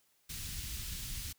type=band-stop noise; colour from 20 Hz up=pink; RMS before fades=-41 dBFS; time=0.29-1.33 s; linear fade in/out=10 ms; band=120 to 3100 Hz; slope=12 dB/octave; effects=white hiss -72 dBFS RMS until 1.38 s